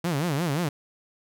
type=tone with vibrato; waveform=sawtooth; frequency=156.3 Hz; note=D#3; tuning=8 cents sharp; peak=-20 dBFS; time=0.04-0.69 s; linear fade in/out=5 ms; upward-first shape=sine; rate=5.7 Hz; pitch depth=240 cents each way; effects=none